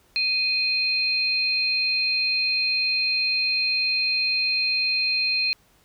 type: tone pair together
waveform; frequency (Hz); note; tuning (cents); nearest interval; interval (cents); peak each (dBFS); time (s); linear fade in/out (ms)
sine; 2489 / 4186; D#7 / C8; 0 / 0; major sixth; 900; -23; 0.16-5.53; 0
effects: pink hiss -60 dBFS RMS until 5.84 s